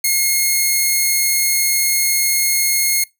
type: tone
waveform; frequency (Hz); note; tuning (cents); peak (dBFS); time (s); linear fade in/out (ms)
5% pulse; 2154; C7; +50; -4; 0.04-3.04; 5
effects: noise-tail reverb RT60 0.2 s tail -21 dB re dry